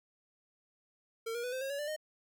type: tone with pitch steps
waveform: square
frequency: 454.7 / 474.8 / 495.9 / 517.8 / 540.7 / 564.7 / 589.7 / 615.8 Hz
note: A#4 / A#4 / B4 / C5 / C#5 / C#5 / D5 / D#5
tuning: -43 / +32 / +7 / -18 / -43 / +32 / +7 / -18 cents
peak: -36 dBFS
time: 1.26-1.964 s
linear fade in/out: 10 ms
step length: 88 ms
effects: none